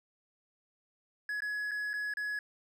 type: tone with dropouts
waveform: triangle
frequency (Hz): 1685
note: G#6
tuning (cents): +25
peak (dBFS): -31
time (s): 1.29-2.39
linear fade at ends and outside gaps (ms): 2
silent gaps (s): 1.405-1.42 / 1.711-1.715 / 1.933-1.938 / 2.138-2.17
effects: none